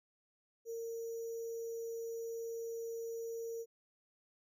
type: tone with sample-and-hold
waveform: sine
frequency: 459.5 Hz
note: A#4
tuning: 25 cents flat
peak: -39 dBFS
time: 0.65-3.66 s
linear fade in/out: 50 ms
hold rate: 6300 Hz
effects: none